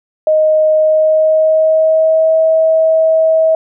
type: tone with pitch glide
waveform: sine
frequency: 622.3 to 641.6 Hz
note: D#5 to E5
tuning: 0 to -47 cents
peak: -7 dBFS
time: 0.27-3.55 s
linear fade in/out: 2 ms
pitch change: +53 cents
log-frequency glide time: 0.76-2.36 s
effects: none